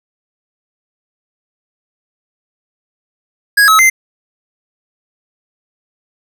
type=tone with pitch steps; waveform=square; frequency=1655 / 1287 / 2077 Hz; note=G#6 / E6 / C7; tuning=-6 / -42 / -13 cents; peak=-6 dBFS; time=3.57-3.9 s; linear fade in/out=10 ms; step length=110 ms; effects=none